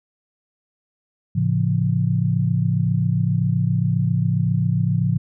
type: chord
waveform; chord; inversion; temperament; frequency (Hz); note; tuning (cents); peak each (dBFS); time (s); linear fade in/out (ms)
sine; A augmented; none; just; 110 / 137.5 / 171.88; A2 / C#3 / E#3; 0 / -14 / -27; -21; 1.35-5.18; 10
effects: none